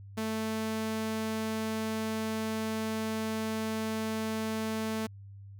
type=tone; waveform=sawtooth; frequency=220 Hz; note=A3; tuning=in tune; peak=-27 dBFS; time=0.17-5.07 s; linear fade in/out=10 ms; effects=added 99 Hz sine -45 dBFS peak until 5.59 s